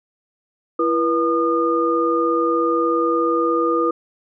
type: tone cluster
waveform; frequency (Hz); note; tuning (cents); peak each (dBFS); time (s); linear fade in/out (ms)
sine; 334.7 / 483.9 / 1218; E4 / B4 / D#6; +26 / -35 / -37; -20; 0.79-3.91; 5
effects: none